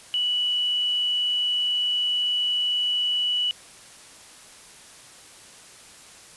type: tone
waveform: sine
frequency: 2951 Hz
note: F#7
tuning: 5 cents flat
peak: -21 dBFS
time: 0.14-3.51 s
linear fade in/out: 0 ms
effects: white hiss -47 dBFS RMS until 6.36 s + resampled to 24000 Hz